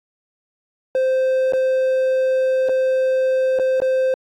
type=tone with dropouts; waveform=triangle; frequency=521 Hz; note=C5; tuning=7 cents flat; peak=-13 dBFS; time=0.95-4.14 s; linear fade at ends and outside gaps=1 ms; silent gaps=1.524-1.534 / 2.688-2.693 / 3.589-3.596 / 3.802-3.819 s; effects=AAC 64 kbps